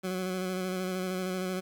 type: tone with vibrato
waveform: 20% pulse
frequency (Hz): 185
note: F#3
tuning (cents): 0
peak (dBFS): -26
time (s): 0.03-1.61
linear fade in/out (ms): 20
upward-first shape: square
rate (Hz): 13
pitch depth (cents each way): 21
effects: 9-bit